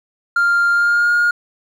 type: tone with pitch glide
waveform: triangle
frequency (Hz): 1396.9 to 1425.4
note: F6 to F6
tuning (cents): 0 to +35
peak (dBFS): -9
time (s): 0.36-1.31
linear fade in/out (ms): 5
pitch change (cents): +35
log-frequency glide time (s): 0.71-1.12
effects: tanh soft clip ceiling -7 dBFS